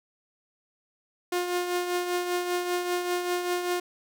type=tone with tremolo; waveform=sawtooth; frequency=355.7 Hz; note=F4; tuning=32 cents sharp; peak=-20 dBFS; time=1.32-3.8 s; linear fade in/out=5 ms; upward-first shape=triangle; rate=5.1 Hz; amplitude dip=55%; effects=none